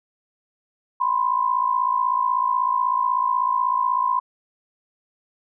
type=tone pair together; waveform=sine; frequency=991 / 1047.2 Hz; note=B5 / C6; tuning=+6 / +1 cents; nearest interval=minor second; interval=95 cents; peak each=-21 dBFS; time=1-4.2 s; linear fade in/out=10 ms; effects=none